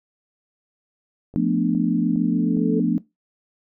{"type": "click train", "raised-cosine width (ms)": 2, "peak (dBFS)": -28, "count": 5, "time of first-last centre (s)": [1.34, 2.979], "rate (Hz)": 2.44}
{"type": "chord", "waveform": "sine", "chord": "B half-diminished seventh", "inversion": "second", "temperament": "equal with one note detuned", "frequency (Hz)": [174.61, 220, 246.9, 294.7], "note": ["F3", "A3", "B3", "D4"], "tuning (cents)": [0, 0, 0, 6], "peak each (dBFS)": -23, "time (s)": [1.36, 2.98], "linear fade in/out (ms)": 0}
{"type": "tone with exponential growth", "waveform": "sine", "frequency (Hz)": 437, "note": "A4", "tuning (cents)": -12, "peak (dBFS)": -21, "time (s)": [1.92, 2.8], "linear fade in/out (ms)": 5, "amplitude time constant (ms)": 190}
{"effects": ["noise-tail reverb RT60 0.2 s tail -20 dB re dry"]}